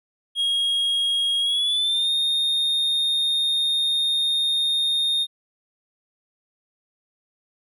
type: tone with pitch glide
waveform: triangle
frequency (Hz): 3276 to 3677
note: G#7 to A#7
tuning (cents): -24 to -24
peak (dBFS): -18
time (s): 0.35-5.27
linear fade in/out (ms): 50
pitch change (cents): +200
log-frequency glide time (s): 1.4-2.1
effects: none